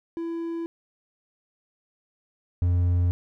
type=tone pair in turn; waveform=triangle; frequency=333.8 / 88.24 Hz; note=E4 / F2; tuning=+22 / +18 cents; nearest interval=octave + major seventh; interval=2304 cents; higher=first; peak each=-26 / -17 dBFS; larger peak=second; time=0.17-0.66 / 2.62-3.11 s; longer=neither; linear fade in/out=0 ms; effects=none